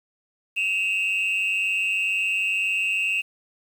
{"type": "tone pair together", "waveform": "sine", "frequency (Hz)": [2558, 2751], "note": ["D#7", "F7"], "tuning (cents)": [47, -27], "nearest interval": "minor second", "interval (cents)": 126, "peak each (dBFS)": -22, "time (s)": [0.56, 3.22], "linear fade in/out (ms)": 20, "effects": ["tanh soft clip ceiling -18 dBFS", "8-bit"]}